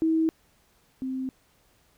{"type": "tone pair in turn", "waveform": "sine", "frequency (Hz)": [321.7, 261.2], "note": ["E4", "C4"], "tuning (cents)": [-42, -3], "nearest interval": "major third", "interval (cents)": 361, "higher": "first", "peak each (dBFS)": [-20, -28], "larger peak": "first", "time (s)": [[0.02, 0.29], [1.02, 1.29]], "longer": "neither", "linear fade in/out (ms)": 0, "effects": ["pink hiss -64 dBFS RMS until 1.97 s"]}